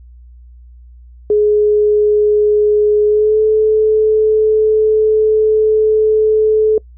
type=tone with pitch glide; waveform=sine; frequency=420 to 432.8 Hz; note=G#4 to A4; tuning=+19 to -29 cents; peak=-8 dBFS; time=1.3-6.78 s; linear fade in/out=2 ms; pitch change=+52 cents; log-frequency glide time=3.07-3.4 s; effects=noise-tail reverb RT60 0.1 s tail -25 dB re dry + added 60 Hz sine -36 dBFS peak until 6.97 s